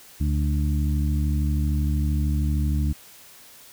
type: harmonic tone with a mistuned harmonic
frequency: 73 Hz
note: D2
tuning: 10 cents flat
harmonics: 1 / 2 / 3 / 4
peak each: -21 / -27 / -31 / -33 dBFS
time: 0.2-2.93 s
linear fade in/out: 10 ms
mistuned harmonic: 4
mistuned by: +28 cents
effects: white hiss -48 dBFS RMS until 3.72 s